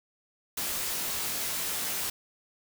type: noise with comb filter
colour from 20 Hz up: white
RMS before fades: -32 dBFS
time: 0.57-2.1 s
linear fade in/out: 5 ms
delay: 19 ms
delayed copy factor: -0.65
effects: none